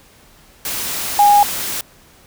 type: tone in noise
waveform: sine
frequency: 820 Hz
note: G#5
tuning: 22 cents flat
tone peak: -7 dBFS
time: 1.19-1.43 s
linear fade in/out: 2 ms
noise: white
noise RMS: -23 dBFS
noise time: 0.65-1.81 s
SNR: +13 dB
effects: pink hiss -48 dBFS RMS until 2.26 s